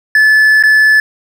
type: tone with dropouts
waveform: triangle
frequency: 1733 Hz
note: A6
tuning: 27 cents flat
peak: -3 dBFS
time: 0.15-1 s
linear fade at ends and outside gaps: 2 ms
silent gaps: 0.627-0.636 s
effects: none